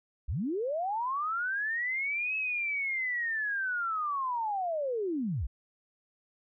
sine linear two-way sweep, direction up then down, 43.5 to 2591 to 43.5 Hz, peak -29 dBFS, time 0.28-5.47 s, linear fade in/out 10 ms, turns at 2.36 s, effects none

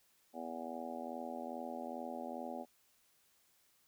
harmonic tone, 82.41 Hz, E2, in tune, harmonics 3 / 4 / 5 / 6 / 7 / 8 / 9 / 10, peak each -46 / -52 / -52 / -55 / -47 / -53 / -47 / -51 dBFS, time 0.33-2.66 s, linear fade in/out 50 ms, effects white hiss -72 dBFS RMS until 3.87 s

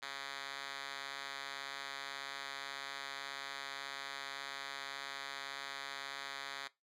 5% pulse tone with band-pass filter, 138.2 Hz, C#3, 5 cents flat, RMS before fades -45 dBFS, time 0.02-6.68 s, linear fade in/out 10 ms, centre 2900 Hz, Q 1.4, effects noise-tail reverb RT60 0.2 s tail -19 dB re dry

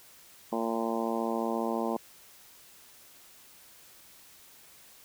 harmonic tone, 114.4 Hz, A#2, 32 cents flat, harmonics 2 / 3 / 4 / 5 / 6 / 7 / 8 / 9, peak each -33 / -35 / -36 / -37 / -38 / -38 / -39 / -40 dBFS, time 0.52-1.97 s, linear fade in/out 5 ms, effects white hiss -55 dBFS RMS until 5.04 s

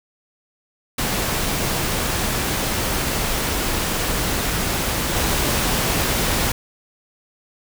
pink noise with level steps, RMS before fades -22 / -20 dBFS, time 0.98-6.52 s, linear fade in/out 5 ms, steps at 5.16 s, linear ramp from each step 5 ms, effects none

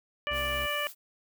harmonic tone, 587.3 Hz, D5, in tune, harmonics 1 / 2 / 3 / 4 / 5, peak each -35 / -35 / -35 / -35 / -35 dBFS, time 0.27-0.87 s, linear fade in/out 0 ms
40% pulse tone, 66 Hz, C2, 16 cents sharp, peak -36 dBFS, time 0.3-0.67 s, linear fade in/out 20 ms
blue noise, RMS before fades -44 dBFS, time 0.32-0.95 s, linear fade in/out 50 ms
effects none

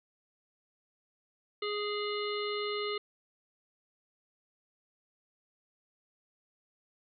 harmonic tone with a mistuned harmonic, 415.3 Hz, G#4, in tune, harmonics 1 / 3 / 5 / 7 / 9 / 10, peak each -34 / -39 / -41 / -42 / -44 / -44 dBFS, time 1.62-2.98 s, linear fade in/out 5 ms, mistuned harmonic 9, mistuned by -69 cents, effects none

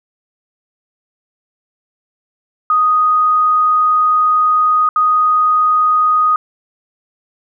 sine tone bursts at uneven times, 1244.5 Hz, D#6, in tune, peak -9 dBFS, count 2, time 2.7-4.89 / 4.96-6.36 s, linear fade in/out 2 ms, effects none

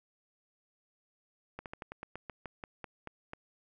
slowing click train, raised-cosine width 0.5 ms, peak -26 dBFS, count 13, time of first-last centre 1.59-3.334 s, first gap 68 ms, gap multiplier 1.13, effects none

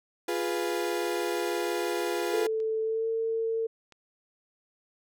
35% pulse chord, F diminished, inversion none, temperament equal, 349.2 / 415.3 / 493.9 Hz, F4 / Ab4 / Cb5, 0 / 0 / 0 cents, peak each -29 / -31 / -32 dBFS, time 0.28-2.47 s, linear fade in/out 5 ms
sine tone with pitch glide, 441.2 to 451 Hz, A4 to A4, +5 to +43 cents, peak -26 dBFS, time 2.33-3.67 s, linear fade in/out 10 ms, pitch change +38 cents, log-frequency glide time 2.82-3.09 s
clicks, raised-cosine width 0.2 ms, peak -36 / -35 dBFS, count 2, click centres 2.602 / 3.923 s
effects none

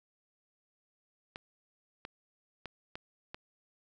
clicks, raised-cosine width 0.3 ms, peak -25 dBFS, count 5, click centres 1.359 / 2.051 / 2.657 / 2.955 / 3.345 s, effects none

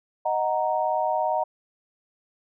sine chord, D# minor, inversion none, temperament equal, 622.3 / 740 / 932.3 Hz, D#5 / F#5 / A#5, 0 / 0 / 0 cents, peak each -26 dBFS, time 0.25-1.44 s, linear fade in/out 10 ms, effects none

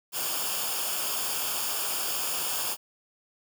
white noise with comb filter, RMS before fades -30 dBFS, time 0.12-2.77 s, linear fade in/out 50 ms, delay 0.5 ms, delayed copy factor -0.7, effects none

